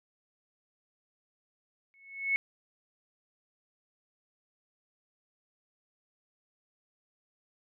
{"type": "tone with exponential growth", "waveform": "sine", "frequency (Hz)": 2200, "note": "C#7", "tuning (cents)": -14, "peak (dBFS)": -22, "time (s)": [1.94, 2.36], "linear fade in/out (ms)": 0, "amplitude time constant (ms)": 91, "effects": []}